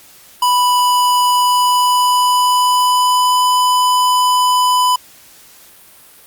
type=tone with pitch glide; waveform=square; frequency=989 to 999.3 Hz; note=B5 to B5; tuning=+2 to +20 cents; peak=-11 dBFS; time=0.42-4.96 s; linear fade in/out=5 ms; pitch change=+18 cents; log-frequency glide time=1.34-3.44 s; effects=white hiss -43 dBFS RMS until 6.26 s + Opus 48 kbps